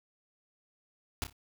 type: noise with echo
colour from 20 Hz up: pink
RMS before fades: -33 dBFS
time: 1.22-1.24 s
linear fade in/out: 0 ms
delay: 29 ms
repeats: 3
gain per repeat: -10 dB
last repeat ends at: 1.327 s
effects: none